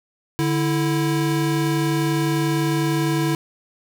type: tone pair together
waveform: square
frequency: 146.7 / 329 Hz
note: D3 / E4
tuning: -2 / -3 cents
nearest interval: octave + major second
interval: 1399 cents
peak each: -22 dBFS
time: 0.39-3.35 s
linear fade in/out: 0 ms
effects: none